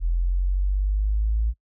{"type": "linear sweep", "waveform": "sine", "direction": "up", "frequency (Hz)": [41.61, 55.8], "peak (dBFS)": -19, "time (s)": [0, 1.54], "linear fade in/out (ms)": 50, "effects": ["noise-tail reverb RT60 0.1 s tail -25 dB re dry"]}